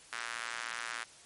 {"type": "tone with high-pass filter", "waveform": "square", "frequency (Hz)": 58.27, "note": "A#1", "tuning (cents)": 0, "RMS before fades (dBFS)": -40, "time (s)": [0.12, 1.04], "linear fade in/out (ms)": 5, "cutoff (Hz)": 1500, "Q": 2, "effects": ["white hiss -56 dBFS RMS until 1.25 s", "MP3 48 kbps"]}